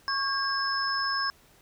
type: tone cluster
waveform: sine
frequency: 1101 / 1612 / 5230 Hz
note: C#6 / G6 / E8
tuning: -12 / +48 / -15 cents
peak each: -30 dBFS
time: 0.08-1.3 s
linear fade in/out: 0 ms
effects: pink hiss -59 dBFS RMS until 1.61 s